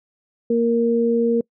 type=tone pair together; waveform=sine; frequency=233.1 / 466.2 Hz; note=A#3 / A#4; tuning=0 / 0 cents; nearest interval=octave; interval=1200 cents; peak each=-19 / -17 dBFS; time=0.5-1.41 s; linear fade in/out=5 ms; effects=noise-tail reverb RT60 0.1 s tail -26 dB re dry